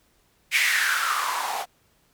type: noise with band-pass filter sweep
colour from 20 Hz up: blue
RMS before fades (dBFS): -24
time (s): 0.51-1.66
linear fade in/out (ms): 50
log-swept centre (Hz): 2300 to 720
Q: 5.3
effects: pink hiss -64 dBFS RMS until 2.13 s